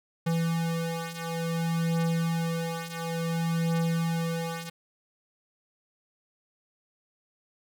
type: beating tone pair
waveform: square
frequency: 165.7 / 166.27 Hz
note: E3 / E3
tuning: +9 / +15 cents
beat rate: 0.57 Hz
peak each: -32 / -29 dBFS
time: 0.26-4.7 s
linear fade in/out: 10 ms
effects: none